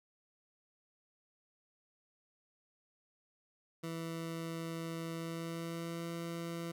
20% pulse tone with pitch glide, 164.81 to 168.27 Hz, E3 to E3, 0 to +36 cents, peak -34 dBFS, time 3.83-6.72 s, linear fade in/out 10 ms, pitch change +36 cents, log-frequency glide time 5.13-6.09 s, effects none

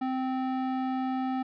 square tone with band-pass filter, 259.9 Hz, C4, 11 cents flat, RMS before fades -30 dBFS, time 0.01-1.43 s, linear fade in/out 10 ms, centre 580 Hz, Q 1.1, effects resampled to 11025 Hz

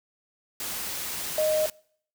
sine tone in noise, 619 Hz, D#5, 9 cents flat, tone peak -21 dBFS, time 1.38-1.66 s, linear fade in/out 2 ms, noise white, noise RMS -33 dBFS, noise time 0.6-1.7 s, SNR +9 dB, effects noise-tail reverb RT60 0.6 s tail -25 dB re dry

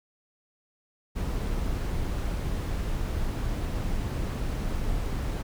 brown noise, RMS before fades -29 dBFS, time 1.15-5.43 s, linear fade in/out 20 ms, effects none

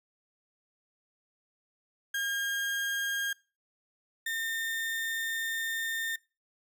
35% pulse tone pair in turn, 1618 / 1816.1 Hz, G#6 / A#6, -46 / -46 cents, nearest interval major second, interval 200 cents, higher second, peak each -28 / -29 dBFS, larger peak first, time 2.14-3.33 / 4.26-6.16 s, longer second, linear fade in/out 5 ms, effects noise-tail reverb RT60 0.3 s tail -23 dB re dry

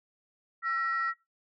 sine tone pair together, 1343.5 / 1900 Hz, E6 / A#6, +33 / +33 cents, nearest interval tritone, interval 600 cents, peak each -28 / -32 dBFS, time 0.62-1.14 s, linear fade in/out 50 ms, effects noise-tail reverb RT60 0.2 s tail -19 dB re dry + tanh soft clip ceiling -22 dBFS

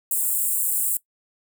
pink high-pass noise, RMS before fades -23 dBFS, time 0.11-0.97 s, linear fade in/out 2 ms, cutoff 7600 Hz, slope 96 dB/octave, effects noise-tail reverb RT60 0.1 s tail -20 dB re dry

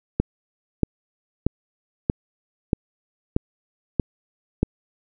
click train, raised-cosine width 3 ms, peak -5 dBFS, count 8, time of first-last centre 0.2-4.63 s, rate 1.58 Hz, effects none

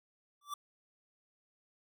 square tone with exponential growth, 1165 Hz, D6, 14 cents flat, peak -35 dBFS, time 0.41-0.54 s, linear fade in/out 5 ms, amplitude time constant 27 ms, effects none

